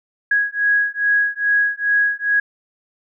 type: beating tone pair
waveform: sine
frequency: 1657 / 1659.4 Hz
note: G#6 / G#6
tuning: -4 / -2 cents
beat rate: 2.4 Hz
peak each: -18 dBFS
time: 0.31-2.4 s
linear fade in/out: 5 ms
effects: none